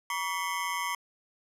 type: ring-modulated tone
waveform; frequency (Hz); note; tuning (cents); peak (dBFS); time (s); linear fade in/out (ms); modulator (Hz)
25% pulse; 1046.5; C6; 0; -23; 0.1-0.95; 2; 88.4
effects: resampled to 32000 Hz